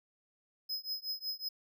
square tone with tremolo, 5080 Hz, D#8, 35 cents sharp, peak -33 dBFS, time 0.69-1.49 s, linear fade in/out 10 ms, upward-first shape triangle, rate 5.4 Hz, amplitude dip 100%, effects none

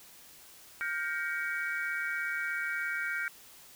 sine chord, G half-diminished seventh, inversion third, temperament just, 1411.2 / 1568 / 1881.6 / 2258 Hz, F6 / G6 / Bb6 / Db7, +18 / 0 / +16 / +31 cents, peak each -36 / -35 / -39 / -38 dBFS, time 0.81-3.28 s, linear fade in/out 0 ms, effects white hiss -54 dBFS RMS until 3.75 s

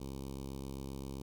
10% pulse tone with notch filter, 67.6 Hz, C#2, 43 cents flat, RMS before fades -43 dBFS, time 0-1.22 s, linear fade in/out 5 ms, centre 1700 Hz, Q 0.59, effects none

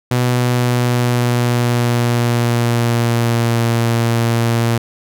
sawtooth tone with pitch glide, 123.47 to 116.54 Hz, B2 to A#2, 0 to 0 cents, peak -9 dBFS, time 0.11-4.78 s, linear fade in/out 5 ms, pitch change -100 cents, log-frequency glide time 0.26-3.67 s, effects none

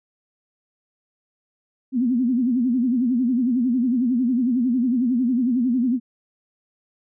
sine tone with vibrato, 246.9 Hz, B3, in tune, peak -17 dBFS, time 1.92-6 s, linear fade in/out 50 ms, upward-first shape sine, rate 11 Hz, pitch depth 130 cents each way, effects none

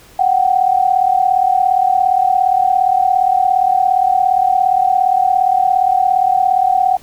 sine tone pair together, 732.7 / 770 Hz, F#5 / G5, -17 / -31 cents, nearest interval minor second, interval 86 cents, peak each -13 dBFS, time 0.19-6.97 s, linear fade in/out 5 ms, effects pink hiss -44 dBFS RMS until 7.02 s

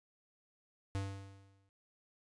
square tone with exponential decay, 98 Hz, G2, in tune, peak -34 dBFS, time 0.95-1.69 s, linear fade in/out 0 ms, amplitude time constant 160 ms, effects resampled to 22050 Hz

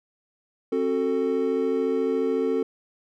triangle chord, F# diminished, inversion second, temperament just, 266.4 / 370 / 444 Hz, C4 / F#4 / A4, +31 / 0 / +16 cents, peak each -25 / -26 / -22 dBFS, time 0.72-2.63 s, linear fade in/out 5 ms, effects none

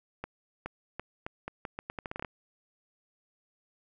accelerating click train, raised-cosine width 0.5 ms, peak -21 dBFS, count 15, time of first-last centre 0.24-2.248 s, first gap 420 ms, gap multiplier 0.8, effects none

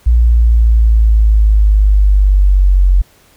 sine linear sweep, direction down, 59 to 45.55 Hz, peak -5 dBFS, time 0.06-3.02 s, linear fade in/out 10 ms, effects pink hiss -48 dBFS RMS until 3.36 s

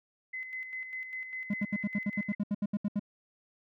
sine tone with tremolo, 2039 Hz, C7, 45 cents flat, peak -35 dBFS, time 0.33-2.35 s, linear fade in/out 10 ms, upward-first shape square, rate 5 Hz, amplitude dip 50%
triangle tone bursts, 204.9 Hz, G#3, 23 cents flat, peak -25 dBFS, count 14, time 1.5-2.995 s, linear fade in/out 5 ms, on 39 ms, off 73 ms
effects none

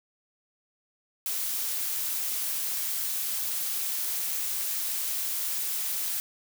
blue noise with amplitude modulation, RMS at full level -29 dBFS, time 1.26-6.2 s, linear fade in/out 0 ms, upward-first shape sine, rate 180 Hz, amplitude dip 30%, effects none

